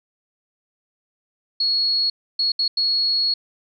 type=tone bursts at uneven times; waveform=sine; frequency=4336 Hz; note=C#8; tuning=39 cents flat; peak=-17 dBFS; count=4; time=1.6-2.1 / 2.39-2.52 / 2.59-2.68 / 2.77-3.34 s; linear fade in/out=5 ms; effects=none